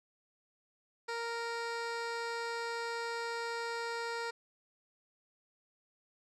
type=tone with low-pass filter; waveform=15% pulse; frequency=465.4 Hz; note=A#4; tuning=3 cents flat; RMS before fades=-38 dBFS; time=1.08-4.31 s; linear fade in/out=10 ms; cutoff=5900 Hz; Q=0.97; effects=none